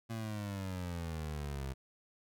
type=exponential sweep; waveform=25% pulse; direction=down; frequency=115.6 to 65.41 Hz; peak=-34 dBFS; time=0.09-1.74 s; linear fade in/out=20 ms; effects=none